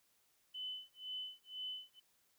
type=tone with tremolo; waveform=sine; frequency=3018 Hz; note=F#7; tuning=34 cents sharp; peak=-40 dBFS; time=0.54-2 s; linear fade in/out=10 ms; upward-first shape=sine; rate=2 Hz; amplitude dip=100%; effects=white hiss -75 dBFS RMS until 2.38 s